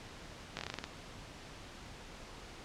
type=slowing click train; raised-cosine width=0.2 ms; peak=-20 dBFS; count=9; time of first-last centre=0.57-0.841 s; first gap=19 ms; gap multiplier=1.16; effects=pink hiss -50 dBFS RMS until 2.64 s + low-pass 6000 Hz 12 dB/octave